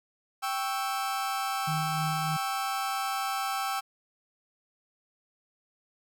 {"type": "chord", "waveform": "40% pulse", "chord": "C# diminished", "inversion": "second", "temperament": "equal", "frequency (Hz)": [784, 1108.7, 1318.5], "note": ["G5", "C#6", "E6"], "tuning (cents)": [0, 0, 0], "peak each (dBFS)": [-31, -37, -32], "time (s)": [0.42, 3.81], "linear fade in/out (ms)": 20}
{"type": "tone with tremolo", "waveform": "sine", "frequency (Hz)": 155.56, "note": "D#3", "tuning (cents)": 0, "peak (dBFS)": -29, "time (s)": [1.67, 2.37], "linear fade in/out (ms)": 10, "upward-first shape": "sine", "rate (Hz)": 3.3, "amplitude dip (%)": 40}
{"effects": []}